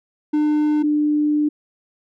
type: tone pair in turn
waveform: triangle / sine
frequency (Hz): 300.8 / 298.4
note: D4 / D4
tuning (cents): +42 / +28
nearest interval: unison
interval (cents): 14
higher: first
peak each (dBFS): -13 / -15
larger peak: first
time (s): 0.33-0.83 / 0.83-1.49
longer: second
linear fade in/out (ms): 10
effects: none